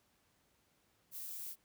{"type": "noise", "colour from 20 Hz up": "violet", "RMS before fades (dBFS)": -45, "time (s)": [1.11, 1.56], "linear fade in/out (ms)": 50, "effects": ["pink hiss -74 dBFS RMS until 1.64 s", "high-pass 60 Hz 12 dB/octave"]}